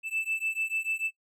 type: beating tone pair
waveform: triangle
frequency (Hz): 2637 / 2643.8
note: E7 / E7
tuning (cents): 0 / +4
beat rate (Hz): 6.8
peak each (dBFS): -30 / -30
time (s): 0.03-1.11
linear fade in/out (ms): 50
effects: noise-tail reverb RT60 0.1 s tail -20 dB re dry